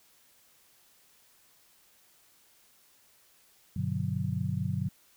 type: chord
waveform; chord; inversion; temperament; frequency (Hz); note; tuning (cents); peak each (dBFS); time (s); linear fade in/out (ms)
sine; G major seventh; none; just; 98 / 122.5 / 147 / 183.75; G2 / B2 / D3 / F#3; 0 / -14 / +2 / -12; -34; 3.76-4.89; 5
effects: white hiss -63 dBFS RMS until 5.16 s